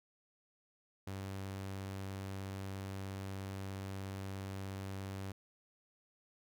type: tone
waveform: sawtooth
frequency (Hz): 96.9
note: G2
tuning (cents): -20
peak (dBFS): -37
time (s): 1.07-5.32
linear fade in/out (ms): 5
effects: none